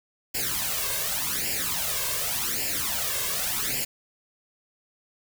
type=noise with flanger; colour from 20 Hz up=white; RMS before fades=-28 dBFS; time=0.34-3.85 s; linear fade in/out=10 ms; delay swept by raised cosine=0.4 to 1.9 ms; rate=0.87 Hz; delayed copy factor=+0.8; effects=none